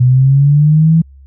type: linear sweep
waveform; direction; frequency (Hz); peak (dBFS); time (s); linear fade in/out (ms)
sine; up; 123.47 to 165.2; -5; 0-1.02; 10
effects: added 68 Hz sine -36 dBFS peak until 1.26 s